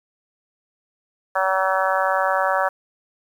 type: harmonic tone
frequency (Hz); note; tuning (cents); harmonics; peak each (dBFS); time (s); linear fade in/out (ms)
189.8; F#3; +44; 3 / 4 / 5 / 6 / 7 / 8 / 9; -23 / -24 / -25 / -26 / -26 / -27 / -28; 1.35-2.69; 10
effects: 8-bit